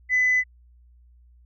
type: tone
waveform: sine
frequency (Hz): 2006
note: B6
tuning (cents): +26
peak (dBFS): -16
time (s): 0.09-0.44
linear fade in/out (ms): 50
effects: tanh soft clip ceiling -14 dBFS + added 60 Hz sine -51 dBFS peak until 1.45 s